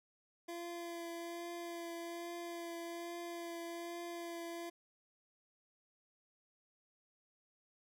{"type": "tone with vibrato", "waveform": "25% pulse", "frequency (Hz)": 341.1, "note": "F4", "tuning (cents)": -41, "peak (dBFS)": -39, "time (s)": [0.48, 4.7], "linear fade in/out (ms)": 10, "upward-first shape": "triangle", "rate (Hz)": 1.2, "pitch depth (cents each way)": 18, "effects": []}